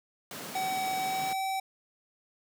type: high-pass noise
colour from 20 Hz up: pink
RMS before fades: -41 dBFS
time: 0.31-1.33 s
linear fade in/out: 2 ms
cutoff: 150 Hz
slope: 24 dB/octave
type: tone with pitch glide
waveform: square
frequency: 758 to 769 Hz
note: F#5 to G5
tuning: +42 to -33 cents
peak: -30 dBFS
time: 0.55-1.6 s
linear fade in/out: 5 ms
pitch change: +25 cents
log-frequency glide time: 1-1.42 s
effects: none